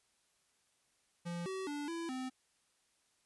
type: tone with pitch steps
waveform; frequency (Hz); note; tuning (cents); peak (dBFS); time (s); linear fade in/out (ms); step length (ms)
square; 172.4 / 380.1 / 291 / 334.4 / 258; F3 / F#4 / D4 / E4 / C4; -22 / +47 / -16 / +25 / -24; -39; 1.25-2.3; 20; 210
effects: white hiss -75 dBFS RMS until 3.25 s + resampled to 24000 Hz